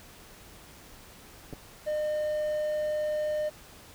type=clicks; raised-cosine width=2 ms; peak=-27 dBFS; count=2; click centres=1.528 / 1.535 s
type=tone; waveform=triangle; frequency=607 Hz; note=D#5; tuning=43 cents flat; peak=-25 dBFS; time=1.86-3.5 s; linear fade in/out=20 ms
effects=pink hiss -51 dBFS RMS until 3.94 s